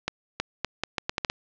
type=accelerating click train; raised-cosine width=0.2 ms; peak=-8 dBFS; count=9; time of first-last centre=0.08-1.299 s; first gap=320 ms; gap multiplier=0.77; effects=low-pass 5000 Hz 12 dB/octave